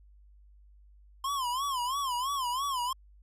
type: tone with vibrato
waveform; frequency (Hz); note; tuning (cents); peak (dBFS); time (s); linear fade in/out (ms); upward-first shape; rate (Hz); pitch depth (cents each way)
square; 1047; C6; +1; -30; 1.24-2.93; 5; sine; 3; 150
effects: added 50 Hz sine -54 dBFS peak until 3.22 s + resampled to 32000 Hz